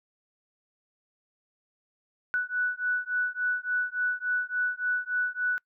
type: beating tone pair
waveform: sine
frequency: 1480 / 1483.5 Hz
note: F#6 / F#6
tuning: 0 / +4 cents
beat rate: 3.5 Hz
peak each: -29 dBFS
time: 2.34-5.58 s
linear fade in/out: 0 ms
effects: noise-tail reverb RT60 0.1 s tail -26 dB re dry